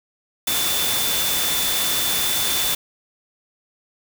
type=tone in noise; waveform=sine; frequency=3520 Hz; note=A7; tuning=in tune; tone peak=-25 dBFS; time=0.47-2.75 s; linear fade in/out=5 ms; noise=white; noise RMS=-22 dBFS; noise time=0.47-2.75 s; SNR=-6 dB; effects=none